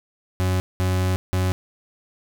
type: tone bursts at uneven times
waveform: 40% pulse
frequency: 92.5 Hz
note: F#2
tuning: in tune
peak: -18 dBFS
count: 3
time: 0.4-0.6 / 0.8-1.16 / 1.33-1.52 s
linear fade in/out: 0 ms
effects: none